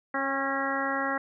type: harmonic tone with a mistuned harmonic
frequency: 273.1 Hz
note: C#4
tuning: 26 cents flat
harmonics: 1 / 2 / 3 / 4 / 5 / 6 / 7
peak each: -34 / -34 / -34 / -34 / -34 / -34 / -34 dBFS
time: 0.14-1.18 s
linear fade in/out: 5 ms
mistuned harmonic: 3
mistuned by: -16 cents
effects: none